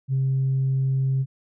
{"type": "tone", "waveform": "sine", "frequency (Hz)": 133.5, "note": "C3", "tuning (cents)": 35, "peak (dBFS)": -18, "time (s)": [0.08, 1.26], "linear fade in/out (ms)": 50, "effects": ["tanh soft clip ceiling -16 dBFS"]}